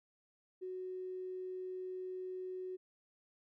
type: tone with tanh clipping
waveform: triangle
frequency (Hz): 370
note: F#4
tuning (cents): 0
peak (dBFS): -40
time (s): 0.61-2.77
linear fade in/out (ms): 20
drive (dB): 3
effects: none